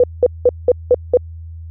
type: tone bursts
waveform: sine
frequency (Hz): 493.9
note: B4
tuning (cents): 0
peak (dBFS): -6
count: 6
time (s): 0-1.172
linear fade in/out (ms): 2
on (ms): 37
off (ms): 190
effects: added 82 Hz sine -29 dBFS peak until 1.7 s